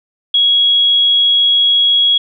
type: tone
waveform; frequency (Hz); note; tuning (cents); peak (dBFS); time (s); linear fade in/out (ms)
sine; 3322; G#7; 0; -8; 0.34-2.18; 5
effects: none